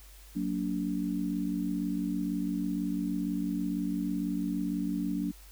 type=chord; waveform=sine; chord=Gb augmented; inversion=none; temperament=just; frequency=185 / 231.2 / 289.1 Hz; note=Gb3 / Bb3 / D4; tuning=0 / -14 / -27 cents; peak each=-33 / -35 / -32 dBFS; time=0.35-5.32 s; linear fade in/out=20 ms; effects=added 49 Hz sine -50 dBFS peak until 5.51 s + white hiss -56 dBFS RMS until 5.51 s